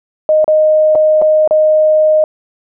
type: tone with dropouts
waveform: sine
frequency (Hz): 619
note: D#5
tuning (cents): -9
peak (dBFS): -6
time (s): 0.29-2.24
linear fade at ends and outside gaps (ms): 1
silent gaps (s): 0.444-0.479 / 0.951-0.955 / 1.216-1.221 / 1.476-1.509
effects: none